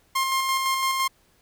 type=tone with tremolo; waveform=sawtooth; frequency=1062 Hz; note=C6; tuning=25 cents sharp; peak=-17 dBFS; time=0.15-1.08 s; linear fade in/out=10 ms; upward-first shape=square; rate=5.9 Hz; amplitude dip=30%; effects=pink hiss -62 dBFS RMS until 1.41 s